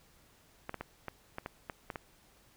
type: clicks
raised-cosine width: 0.5 ms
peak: -23 dBFS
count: 9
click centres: 0.694 / 0.743 / 0.81 / 1.083 / 1.384 / 1.461 / 1.698 / 1.902 / 1.958 s
effects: pink hiss -64 dBFS RMS until 2.56 s

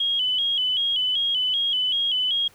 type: tone with vibrato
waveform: sine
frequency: 3136 Hz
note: G7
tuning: in tune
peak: -20 dBFS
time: 0-2.48 s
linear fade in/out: 5 ms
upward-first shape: square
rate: 2.6 Hz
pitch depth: 73 cents each way
effects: pink hiss -54 dBFS RMS until 2.54 s

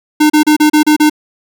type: tone bursts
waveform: square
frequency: 303.2 Hz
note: D#4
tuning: 45 cents flat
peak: -6 dBFS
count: 7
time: 0.2-1.098 s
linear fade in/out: 10 ms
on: 100 ms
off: 33 ms
effects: none

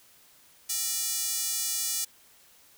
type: tone with high-pass filter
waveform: square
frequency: 266 Hz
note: C4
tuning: 29 cents sharp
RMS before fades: -30 dBFS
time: 0.69-2.05 s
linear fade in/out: 10 ms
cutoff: 6700 Hz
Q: 1.2
effects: white hiss -58 dBFS RMS until 2.77 s

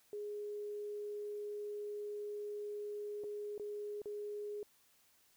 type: tone with dropouts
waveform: sine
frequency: 415.3 Hz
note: G#4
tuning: in tune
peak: -40 dBFS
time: 0.13-4.63 s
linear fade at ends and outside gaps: 1 ms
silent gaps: 3.237-3.241 / 3.579-3.597 / 4.018-4.057 s
effects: white hiss -70 dBFS RMS until 5.36 s

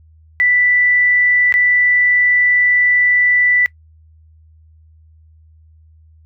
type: tone with dropouts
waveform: sine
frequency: 1975.5 Hz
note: B6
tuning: in tune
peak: -10 dBFS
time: 0.4-3.66 s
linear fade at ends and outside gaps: 0 ms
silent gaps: 1.524-1.54 s
effects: noise-tail reverb RT60 0.1 s tail -22 dB re dry + added 79 Hz sine -44 dBFS peak until 6.25 s

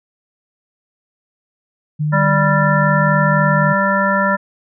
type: tone with pitch glide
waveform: sine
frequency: 151.1 to 152.33 Hz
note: D3 to D#3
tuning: +50 to -36 cents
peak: -15 dBFS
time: 1.99-3.74 s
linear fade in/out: 20 ms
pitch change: +14 cents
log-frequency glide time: 2.87-3 s
type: harmonic tone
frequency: 196 Hz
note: G3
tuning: in tune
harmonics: 1 / 3 / 5 / 7 / 9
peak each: -19 / -19 / -19 / -19 / -19 dBFS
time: 2.12-4.37 s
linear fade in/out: 20 ms
effects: none

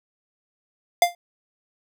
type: tone with exponential decay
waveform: square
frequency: 698 Hz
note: F5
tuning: 1 cent flat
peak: -10 dBFS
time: 1.02-1.15 s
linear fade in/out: 2 ms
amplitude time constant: 27 ms
effects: none

